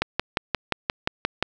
click train, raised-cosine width 0.3 ms, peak -5 dBFS, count 9, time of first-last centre 0.02-1.426 s, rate 5.69 Hz, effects none

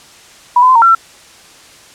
sine tone with pitch steps, 978 / 1013 / 1031 / 922 / 1359 / 1345 Hz, B5 / B5 / C6 / A#5 / F6 / E6, -17 / +44 / -26 / -19 / -48 / +34 cents, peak -4 dBFS, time 0.56-0.95 s, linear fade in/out 5 ms, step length 65 ms, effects white hiss -40 dBFS RMS until 1.94 s + low-pass 8000 Hz 12 dB/octave

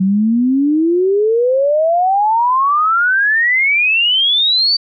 sine exponential sweep, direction up, 185 to 4638 Hz, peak -10 dBFS, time 0-4.77 s, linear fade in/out 10 ms, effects none

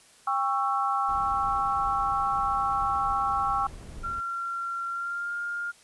sine chord, C# diminished, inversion second, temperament just, 798.3 / 1108.7 / 1330.5 Hz, G5 / C#6 / E6, +31 / 0 / +16 cents, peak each -28 dBFS, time 0.27-3.67 s, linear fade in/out 5 ms
brown noise, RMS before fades -41 dBFS, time 1.08-4.21 s, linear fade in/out 10 ms
sine tone with pitch glide, 1372 to 1408.9 Hz, F6 to F6, -31 to +15 cents, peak -29 dBFS, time 4.03-5.72 s, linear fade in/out 20 ms, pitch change +46 cents, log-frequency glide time 4.89-5.34 s
effects white hiss -56 dBFS RMS until 5.83 s + resampled to 24000 Hz

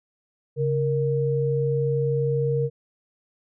sine tone pair together, 138.2 / 466.5 Hz, C#3 / A#4, -5 / +1 cents, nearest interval octave + major sixth, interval 2106 cents, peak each -23 / -23 dBFS, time 0.56-2.7 s, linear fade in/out 50 ms, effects none

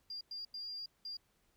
triangle tone bursts at uneven times, 4798 Hz, D8, 36 cents sharp, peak -38 dBFS, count 4, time 0.1-0.21 / 0.31-0.45 / 0.54-0.86 / 1.05-1.17 s, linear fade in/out 5 ms, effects tanh soft clip ceiling -39 dBFS + pink hiss -75 dBFS RMS until 1.56 s

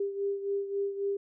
sine beating tone pair, 397.9 / 401.6 Hz, G4 / G4, +26 / +42 cents, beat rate 3.7 Hz, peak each -30 / -36 dBFS, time 0-1.17 s, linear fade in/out 5 ms, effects none

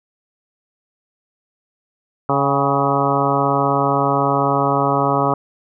harmonic tone with a mistuned harmonic, 139.9 Hz, C#3, 16 cents sharp, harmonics 1 / 2 / 3 / 4 / 5 / 6 / 7 / 8 / 9, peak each -23 / -23 / -23 / -23 / -23 / -23 / -23 / -23 / -23 dBFS, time 2.29-5.34 s, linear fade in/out 2 ms, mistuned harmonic 6, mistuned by -50 cents, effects none

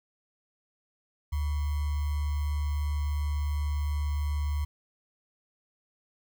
sine tone with sample-and-hold, 73.6 Hz, D2, 4 cents sharp, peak -26 dBFS, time 1.32-4.65 s, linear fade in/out 10 ms, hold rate 1050 Hz, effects none

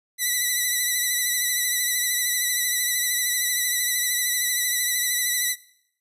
5% pulse tone with vibrato, 1975.5 Hz, B6, in tune, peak -11 dBFS, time 0.18-5.56 s, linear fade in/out 50 ms, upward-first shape triangle, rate 13 Hz, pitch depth 48 cents each way, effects noise-tail reverb RT60 0.7 s tail -20 dB re dry + resampled to 32000 Hz

